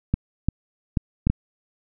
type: clicks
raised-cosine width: 5 ms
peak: -7 dBFS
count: 5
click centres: 0.14 / 0.486 / 0.972 / 1.27 / 1.3 s
effects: none